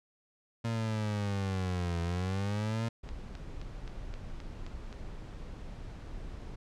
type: linear two-way sweep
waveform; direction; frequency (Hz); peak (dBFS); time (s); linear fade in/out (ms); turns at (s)
30% pulse; down then up; 116.1 to 84 to 116.1; -28; 0.64-2.89; 10; 2.01
type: noise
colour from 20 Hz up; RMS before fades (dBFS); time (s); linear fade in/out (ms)
brown; -42; 3.03-6.56; 10
type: click train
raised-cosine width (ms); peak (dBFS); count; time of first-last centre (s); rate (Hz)
0.2; -31; 8; 3.09-4.927; 3.81
effects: low-pass 7000 Hz 12 dB/octave